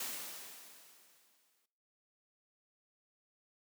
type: noise with exponential decay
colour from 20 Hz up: white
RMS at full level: -39 dBFS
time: 0-1.66 s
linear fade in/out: 5 ms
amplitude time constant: 360 ms
effects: noise-tail reverb RT60 0.7 s tail -18 dB re dry + high-pass 200 Hz 12 dB/octave